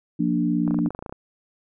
sine chord, Bb major, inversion second, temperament equal, 174.61 / 233.1 / 293.7 Hz, F3 / Bb3 / D4, 0 / 0 / 0 cents, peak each -24 / -24 / -23 dBFS, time 0.19-0.89 s, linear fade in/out 10 ms
clicks, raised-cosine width 1 ms, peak -20 dBFS, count 12, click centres 0.678 / 0.709 / 0.744 / 0.789 / 0.861 / 0.906 / 0.949 / 0.991 / 1.025 / 1.062 / 1.095 / 1.125 s
effects none

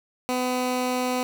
15% pulse tone, 251.7 Hz, B3, 33 cents sharp, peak -17 dBFS, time 0.29-1.23 s, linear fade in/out 0 ms, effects none

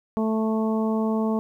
harmonic tone, 220 Hz, A3, in tune, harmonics 1 / 2 / 3 / 4 / 5, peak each -22 / -28 / -32 / -34 / -36 dBFS, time 0.17-1.39 s, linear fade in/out 0 ms, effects 10-bit

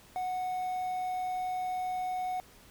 triangle tone with quantisation, 737 Hz, F#5, 7 cents flat, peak -29 dBFS, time 0.16-2.4 s, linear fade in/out 0 ms, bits 9, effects pink hiss -57 dBFS RMS until 2.7 s

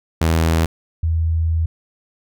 sawtooth / sine tone pair in turn, 81.5 / 81.5 Hz, E2 / E2, -19 / -19 cents, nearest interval unison, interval 0 cents, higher neither, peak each -10 / -15 dBFS, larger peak first, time 0.21-0.66 / 1.03-1.66 s, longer second, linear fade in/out 5 ms, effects none

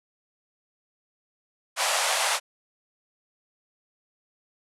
pink band-pass noise, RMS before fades -25 dBFS, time 1.76-2.4 s, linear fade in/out 50 ms, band 570 to 11000 Hz, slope 48 dB/octave, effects none

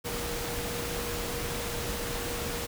sine tone in noise, 475.5 Hz, A#4, 34 cents sharp, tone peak -38 dBFS, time 0.04-2.67 s, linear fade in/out 20 ms, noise pink, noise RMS -34 dBFS, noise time 0.04-2.67 s, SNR -7 dB, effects none

